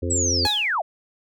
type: harmonic tone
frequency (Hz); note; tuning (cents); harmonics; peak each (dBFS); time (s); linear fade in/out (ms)
87.31; F2; 0; 1 / 3 / 4 / 5 / 6; -25 / -30 / -31 / -32 / -33; 0.02-0.47; 10
type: linear sweep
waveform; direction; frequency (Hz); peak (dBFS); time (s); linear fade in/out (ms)
sine; down; 7980 to 566; -20; 0.1-0.82; 10
type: tone with exponential decay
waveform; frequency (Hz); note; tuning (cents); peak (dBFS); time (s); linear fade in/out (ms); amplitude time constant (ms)
sawtooth; 838; G#5; +15; -16; 0.45-0.75; 1; 65
effects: none